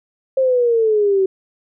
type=exponential sweep; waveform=sine; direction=down; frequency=535 to 376.7 Hz; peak=-12 dBFS; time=0.37-1.26 s; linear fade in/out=5 ms; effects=none